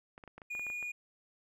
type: clicks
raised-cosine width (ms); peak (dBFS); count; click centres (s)
0.5; -34; 10; 0.179 / 0.238 / 0.277 / 0.38 / 0.418 / 0.551 / 0.595 / 0.667 / 0.701 / 0.827
type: tone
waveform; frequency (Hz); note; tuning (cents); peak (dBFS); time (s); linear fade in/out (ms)
triangle; 2443; D#7; -32; -35; 0.5-0.92; 10
effects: none